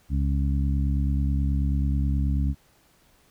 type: harmonic tone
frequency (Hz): 69.3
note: C#2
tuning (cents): 0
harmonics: 1 / 2 / 3 / 4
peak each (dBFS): -22 / -28 / -32 / -34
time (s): 0.09-2.55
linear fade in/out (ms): 50
effects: pink hiss -61 dBFS RMS until 3.3 s